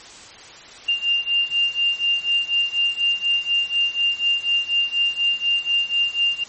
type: beating tone pair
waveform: sine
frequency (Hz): 2794 / 2798.1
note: F7 / F7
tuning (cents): 0 / +3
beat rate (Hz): 4.1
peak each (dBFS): -20 / -22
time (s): 0.88-6.44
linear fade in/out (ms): 10
effects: white hiss -41 dBFS RMS until 6.48 s + MP3 32 kbps